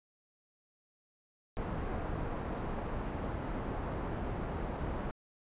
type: low-pass noise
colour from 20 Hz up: pink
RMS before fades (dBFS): -37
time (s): 1.57-5.11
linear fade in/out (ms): 0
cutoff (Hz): 1100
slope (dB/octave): 12
effects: resampled to 8000 Hz